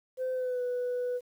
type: tone with pitch glide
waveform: sine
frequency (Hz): 514 to 493.9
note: C5 to B4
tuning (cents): -31 to 0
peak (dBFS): -27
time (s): 0.17-1.21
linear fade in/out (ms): 50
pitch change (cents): -69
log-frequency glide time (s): 0.33-0.62
effects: tanh soft clip ceiling -27 dBFS + 10-bit